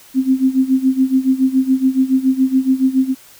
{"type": "tone with tremolo", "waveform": "sine", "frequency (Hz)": 262.6, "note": "C4", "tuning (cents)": 6, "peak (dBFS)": -8, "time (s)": [0.14, 3.15], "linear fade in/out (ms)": 50, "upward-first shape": "sine", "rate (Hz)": 7.1, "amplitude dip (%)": 85, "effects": ["white hiss -44 dBFS RMS until 3.39 s"]}